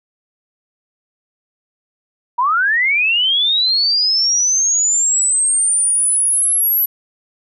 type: linear sweep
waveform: sine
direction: up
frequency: 933 to 11840 Hz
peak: -12 dBFS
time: 2.38-6.86 s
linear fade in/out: 10 ms
effects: none